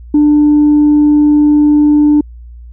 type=tone; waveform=sine; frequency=296.6 Hz; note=D4; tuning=17 cents sharp; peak=-3 dBFS; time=0.14-2.21 s; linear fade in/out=5 ms; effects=tanh soft clip ceiling -2 dBFS + added 59 Hz sine -29 dBFS peak until 2.72 s